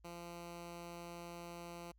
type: tone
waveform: 10% pulse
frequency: 171.9 Hz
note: F3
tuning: 27 cents flat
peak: -39 dBFS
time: 0.04-1.92 s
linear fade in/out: 10 ms
effects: added 54 Hz sine -64 dBFS peak until 1.98 s